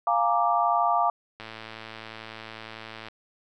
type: chord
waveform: sine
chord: Bb dominant seventh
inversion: second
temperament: equal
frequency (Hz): 698.5 / 830.6 / 932.3 / 1174.7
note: F5 / Ab5 / Bb5 / D6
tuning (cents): 0 / 0 / 0 / 0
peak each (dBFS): -24 / -28 / -27 / -25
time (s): 0.07-1.1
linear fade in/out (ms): 2
type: click train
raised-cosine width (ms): 0.3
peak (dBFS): -23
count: 188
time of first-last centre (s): 1.4-3.085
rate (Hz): 111
effects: none